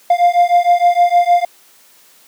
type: beating tone pair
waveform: triangle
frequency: 698 / 704.5 Hz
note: F5 / F5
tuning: -1 / +15 cents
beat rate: 6.5 Hz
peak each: -10 dBFS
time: 0.1-1.45 s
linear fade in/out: 5 ms
effects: white hiss -48 dBFS RMS until 2.27 s + high-pass 200 Hz 12 dB/octave